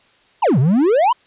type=exponential two-way sweep; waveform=triangle; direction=down then up; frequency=1049 to 120 to 1049 Hz; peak=-9 dBFS; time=0.42-1.13 s; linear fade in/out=10 ms; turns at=0.59 s; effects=white hiss -54 dBFS RMS until 1.26 s + resampled to 8000 Hz